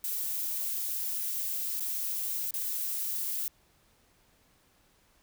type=noise with dropouts; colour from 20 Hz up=violet; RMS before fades=-33 dBFS; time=0.04-3.48 s; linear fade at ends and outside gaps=2 ms; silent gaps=1.798-1.804 / 2.509-2.539 s; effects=pink hiss -66 dBFS RMS until 5.22 s